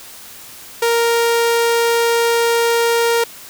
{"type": "tone", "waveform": "sawtooth", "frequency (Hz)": 466.2, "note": "A#4", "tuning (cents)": 0, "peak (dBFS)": -9, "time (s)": [0.82, 3.24], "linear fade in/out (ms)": 5, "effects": ["white hiss -37 dBFS RMS until 3.49 s"]}